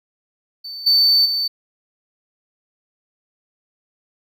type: tone with level steps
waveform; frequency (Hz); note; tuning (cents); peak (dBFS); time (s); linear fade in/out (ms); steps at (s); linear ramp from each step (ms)
triangle; 4536; C#8; +39; -28 / -10 / -17; 0.64-1.48; 10; 0.86 / 1.25; 10
effects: none